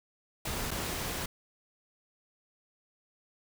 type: noise with dropouts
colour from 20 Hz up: pink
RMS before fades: -35 dBFS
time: 0.45-1.26 s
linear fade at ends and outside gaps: 5 ms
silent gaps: 0.708-0.713 s
effects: none